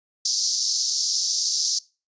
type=band-pass noise; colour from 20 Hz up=white; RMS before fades=-24 dBFS; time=0.25-1.79 s; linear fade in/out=5 ms; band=4600 to 6200 Hz; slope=48 dB/octave; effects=noise-tail reverb RT60 0.3 s tail -22 dB re dry + resampled to 16000 Hz